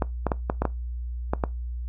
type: clicks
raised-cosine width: 1 ms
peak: -9 dBFS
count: 8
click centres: 0.022 / 0.267 / 0.318 / 0.499 / 0.62 / 0.653 / 1.335 / 1.438 s
effects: noise-tail reverb RT60 0.2 s tail -20 dB re dry + added 60 Hz sine -29 dBFS peak until 1.88 s